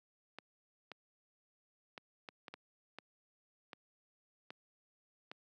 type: clicks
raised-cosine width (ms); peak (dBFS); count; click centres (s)
0.3; -30; 10; 0.386 / 0.917 / 1.978 / 2.288 / 2.482 / 2.54 / 2.986 / 3.732 / 4.505 / 5.315
effects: high-pass 200 Hz 12 dB/octave